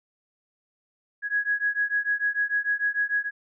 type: beating tone pair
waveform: sine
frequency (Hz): 1661.2 / 1667.9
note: G#6 / G#6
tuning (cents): 0 / +7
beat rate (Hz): 6.7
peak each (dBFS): -26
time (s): 1.22-3.31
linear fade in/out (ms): 50
effects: none